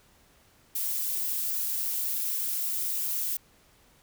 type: noise with flanger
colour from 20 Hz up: violet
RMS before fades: -30 dBFS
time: 0.75-3.37 s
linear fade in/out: 5 ms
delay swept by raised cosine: 1.8 to 7.5 ms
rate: 3.6 Hz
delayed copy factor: -0.65
effects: pink hiss -61 dBFS RMS until 4.02 s